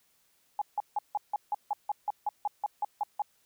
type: tone bursts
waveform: sine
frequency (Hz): 832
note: G#5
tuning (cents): +3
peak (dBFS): -26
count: 15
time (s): 0.59-3.22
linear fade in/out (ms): 2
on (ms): 26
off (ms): 160
effects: white hiss -69 dBFS RMS until 3.45 s